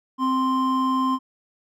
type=tone pair together; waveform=triangle; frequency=261.6 / 1046.5 Hz; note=C4 / C6; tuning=0 / 0 cents; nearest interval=2 octaves; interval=2400 cents; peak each=-20 dBFS; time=0.18-1.19 s; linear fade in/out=50 ms; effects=none